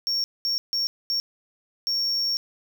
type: tone bursts at uneven times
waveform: triangle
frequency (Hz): 5510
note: F8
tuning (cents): -24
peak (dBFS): -21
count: 5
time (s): 0.07-0.24 / 0.45-0.58 / 0.73-0.87 / 1.1-1.2 / 1.87-2.37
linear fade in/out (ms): 0
effects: none